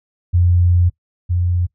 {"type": "tone pair in turn", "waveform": "sine", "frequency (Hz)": [88.1, 88.44], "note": ["F2", "F2"], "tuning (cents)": [16, 22], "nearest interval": "unison", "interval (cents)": 6, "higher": "second", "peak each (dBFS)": [-10, -14], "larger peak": "first", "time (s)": [[0.33, 0.9], [1.29, 1.67]], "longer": "first", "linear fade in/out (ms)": 20, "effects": ["noise-tail reverb RT60 0.1 s tail -20 dB re dry"]}